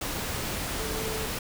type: tone in noise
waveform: sine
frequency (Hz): 440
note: A4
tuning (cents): 0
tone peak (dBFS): -35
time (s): 0.79-1.26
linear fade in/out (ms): 5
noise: pink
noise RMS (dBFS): -32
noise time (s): 0.01-1.39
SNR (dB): -6
effects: none

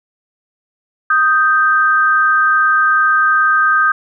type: tone pair together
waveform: sine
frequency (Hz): 1244.5 / 1567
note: D#6 / G6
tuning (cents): 0 / -1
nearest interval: major third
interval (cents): 399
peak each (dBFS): -12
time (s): 1.1-3.92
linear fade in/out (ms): 5
effects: none

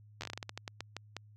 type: slowing click train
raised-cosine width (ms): 0.2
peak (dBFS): -22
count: 15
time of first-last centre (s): 0.21-1.166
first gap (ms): 11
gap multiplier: 1.25
effects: added 105 Hz sine -55 dBFS peak until 1.36 s

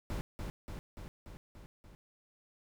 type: noise with echo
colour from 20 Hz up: brown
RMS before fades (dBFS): -37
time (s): 0.1-0.21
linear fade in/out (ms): 0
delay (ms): 290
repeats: 6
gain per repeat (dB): -3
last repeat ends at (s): 1.95
effects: none

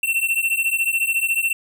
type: beating tone pair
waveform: square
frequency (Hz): 2693 / 2707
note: E7 / E7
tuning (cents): +36 / +45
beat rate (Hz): 14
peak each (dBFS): -22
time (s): 0.03-1.53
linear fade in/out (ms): 5
effects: none

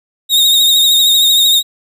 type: tone with vibrato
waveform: 40% pulse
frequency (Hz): 3729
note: A#7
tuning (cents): 0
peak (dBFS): -6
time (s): 0.29-1.63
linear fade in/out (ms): 50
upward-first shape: triangle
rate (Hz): 13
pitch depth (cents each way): 53
effects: none

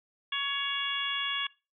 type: harmonic tone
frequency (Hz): 560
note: C#5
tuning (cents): +18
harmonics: 2 / 3 / 4 / 5 / 6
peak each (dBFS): -37 / -36 / -38 / -34 / -33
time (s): 0.32-1.47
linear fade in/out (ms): 5
effects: noise-tail reverb RT60 0.3 s tail -22 dB re dry

